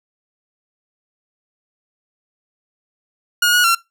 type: tone with pitch steps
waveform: sawtooth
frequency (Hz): 1436 / 1453 / 1364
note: F6 / F#6 / F6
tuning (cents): +48 / -32 / -41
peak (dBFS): -8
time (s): 3.42-3.75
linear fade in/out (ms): 5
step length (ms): 110
effects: noise-tail reverb RT60 0.2 s tail -21 dB re dry